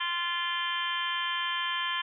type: harmonic tone with a mistuned harmonic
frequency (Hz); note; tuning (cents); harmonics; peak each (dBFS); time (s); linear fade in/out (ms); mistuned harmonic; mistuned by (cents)
347.1; F4; -11; 3 / 4 / 5 / 6 / 7 / 8 / 9 / 10; -33 / -42 / -34 / -42 / -41 / -44 / -33 / -45; 0-2.02; 10; 7; -19
effects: none